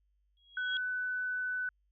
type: tone with exponential growth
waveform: sine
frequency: 3300 Hz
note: G#7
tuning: 12 cents flat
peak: -31 dBFS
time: 0.37-0.77 s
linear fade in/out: 1 ms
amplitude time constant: 86 ms
type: tone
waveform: sine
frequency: 1499 Hz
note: F#6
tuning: 22 cents sharp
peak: -32 dBFS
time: 0.57-1.69 s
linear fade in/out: 2 ms
effects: added 50 Hz sine -70 dBFS peak until 1.91 s